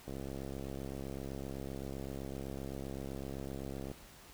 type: click train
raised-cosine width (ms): 2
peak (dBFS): -29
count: 261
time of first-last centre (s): 0.08-3.915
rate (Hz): 67.8
effects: pink hiss -56 dBFS RMS until 4.33 s